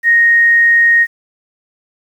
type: tone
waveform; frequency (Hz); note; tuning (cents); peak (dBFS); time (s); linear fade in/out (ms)
sine; 1864.7; A#6; 0; -6; 0.03-1.07; 50
effects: 7-bit